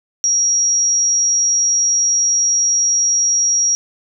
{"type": "tone", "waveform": "sine", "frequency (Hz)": 5670, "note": "F8", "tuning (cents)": 25, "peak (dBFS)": -12, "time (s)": [0.24, 3.75], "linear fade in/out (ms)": 0, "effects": []}